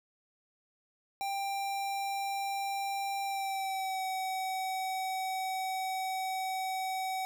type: tone with pitch glide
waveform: square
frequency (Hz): 790 to 756.5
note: G5 to F#5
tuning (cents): +13 to +38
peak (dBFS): -33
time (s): 1.21-7.25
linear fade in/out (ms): 0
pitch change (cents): -75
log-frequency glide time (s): 3.22-4.04
effects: none